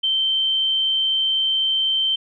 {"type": "tone", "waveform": "sine", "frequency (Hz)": 3114, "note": "G7", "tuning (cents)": -12, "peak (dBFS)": -17, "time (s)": [0.03, 2.16], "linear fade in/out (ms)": 10, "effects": []}